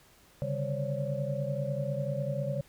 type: tone cluster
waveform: sine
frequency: 138.1 / 148.2 / 198.2 / 534 / 568 Hz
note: C#3 / D3 / G3 / C5 / C#5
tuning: -6 / +16 / +19 / +35 / +42 cents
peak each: -33 / -38 / -40 / -38 / -35 dBFS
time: 0.42-2.61 s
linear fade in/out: 0 ms
effects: pink hiss -60 dBFS RMS until 2.68 s